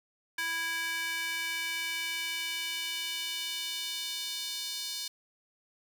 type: tone with high-pass filter sweep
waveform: square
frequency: 329.7 Hz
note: E4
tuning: in tune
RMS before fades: -35 dBFS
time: 0.38-5.08 s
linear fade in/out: 5 ms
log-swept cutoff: 1700 to 4200 Hz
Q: 2.2
effects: none